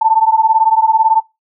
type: beating tone pair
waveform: sine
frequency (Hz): 880 / 898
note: A5 / A5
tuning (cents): 0 / +35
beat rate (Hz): 18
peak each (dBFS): -11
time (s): 0.01-1.21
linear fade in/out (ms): 10
effects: noise-tail reverb RT60 0.2 s tail -19 dB re dry